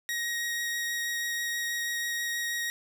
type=tone with vibrato; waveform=sawtooth; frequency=1885 Hz; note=A#6; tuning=19 cents sharp; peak=-26 dBFS; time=0.09-2.7 s; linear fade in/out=0 ms; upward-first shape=sine; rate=6.2 Hz; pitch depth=8 cents each way; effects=none